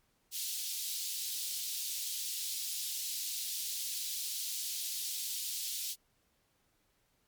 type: high-pass noise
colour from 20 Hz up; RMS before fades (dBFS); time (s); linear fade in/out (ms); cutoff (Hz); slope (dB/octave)
pink; -38; 0.31-5.96; 50; 3600; 24
effects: pink hiss -74 dBFS RMS until 7.27 s + MP3 96 kbps